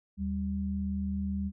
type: tone pair together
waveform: sine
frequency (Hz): 78 / 196.55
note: D#2 / G3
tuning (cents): +5 / +5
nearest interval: octave + major third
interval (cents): 1600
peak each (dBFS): -34 / -31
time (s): 0.17-1.52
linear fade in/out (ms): 50
effects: none